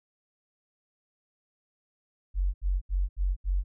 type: tone bursts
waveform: sine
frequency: 46.25 Hz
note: F#1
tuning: in tune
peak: -23 dBFS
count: 5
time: 2.34-3.64 s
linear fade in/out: 50 ms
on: 200 ms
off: 75 ms
effects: none

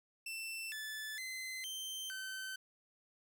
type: tone with pitch steps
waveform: sawtooth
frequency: 2674 / 1741 / 2053 / 3120 / 1536 Hz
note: E7 / A6 / C7 / G7 / G6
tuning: +24 / -19 / -33 / -9 / -36 cents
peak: -38 dBFS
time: 0.26-2.56 s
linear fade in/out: 5 ms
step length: 460 ms
effects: none

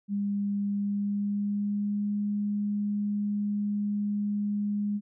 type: tone with pitch glide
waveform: sine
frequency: 202 to 205.8 Hz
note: G#3 to G#3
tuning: -48 to -16 cents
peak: -26 dBFS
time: 0.08-5.01 s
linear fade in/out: 50 ms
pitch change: +32 cents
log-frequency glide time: 0.7-2.15 s
effects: none

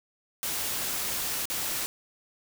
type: noise with dropouts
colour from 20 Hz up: white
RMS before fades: -31 dBFS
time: 0.43-1.86 s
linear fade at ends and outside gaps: 0 ms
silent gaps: 1.455-1.5 s
effects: none

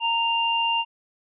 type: tone pair together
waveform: sine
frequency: 923.5 / 2794 Hz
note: A#5 / F7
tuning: -16 / 0 cents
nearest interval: octave + perfect fifth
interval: 1916 cents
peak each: -23 dBFS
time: 0-0.85 s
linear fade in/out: 50 ms
effects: none

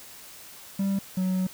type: tone pair in turn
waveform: triangle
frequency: 196 / 185.8 Hz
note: G3 / F#3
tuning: 0 / +7 cents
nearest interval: minor second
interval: 93 cents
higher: first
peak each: -21 dBFS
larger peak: neither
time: 0.79-0.99 / 1.17-1.47 s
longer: second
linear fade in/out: 5 ms
effects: white hiss -46 dBFS RMS until 1.53 s

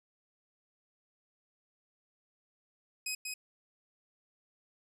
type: tone with echo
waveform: 15% pulse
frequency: 2525 Hz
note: D#7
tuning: 25 cents sharp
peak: -27 dBFS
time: 3.06-3.15 s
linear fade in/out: 5 ms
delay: 190 ms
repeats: 1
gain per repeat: -3 dB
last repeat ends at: 3.34 s
effects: none

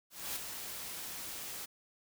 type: noise with ADSR envelope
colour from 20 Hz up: white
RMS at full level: -37 dBFS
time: 0.1-1.66 s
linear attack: 260 ms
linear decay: 10 ms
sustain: -6 dB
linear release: 16 ms
effects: none

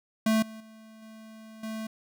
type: tone with level steps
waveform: square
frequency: 220 Hz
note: A3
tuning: in tune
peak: -22 / -42 / -49 / -46 / -34 dBFS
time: 0.26-1.87 s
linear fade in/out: 5 ms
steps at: 0.42 / 0.6 / 1.02 / 1.63 s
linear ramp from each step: 5 ms
effects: none

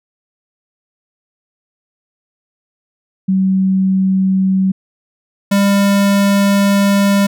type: tone pair in turn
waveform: sine / square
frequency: 190 / 199.68 Hz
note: F#3 / G3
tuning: +46 / +32 cents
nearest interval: minor second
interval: 86 cents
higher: second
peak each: -10 dBFS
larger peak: neither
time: 3.28-4.72 / 5.51-7.27 s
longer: second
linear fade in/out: 10 ms
effects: none

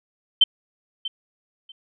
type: tone with echo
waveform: sine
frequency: 3098 Hz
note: G7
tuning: 21 cents flat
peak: -10 dBFS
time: 0.41-0.44 s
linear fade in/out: 5 ms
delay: 640 ms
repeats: 2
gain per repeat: -15 dB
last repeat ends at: 1.72 s
effects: none

